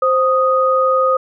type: tone pair together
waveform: sine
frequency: 523.3 / 1244.6 Hz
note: C5 / D#6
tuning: 0 / 0 cents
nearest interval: octave + minor third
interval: 1500 cents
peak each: -14 dBFS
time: 0.02-1.17 s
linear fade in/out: 5 ms
effects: none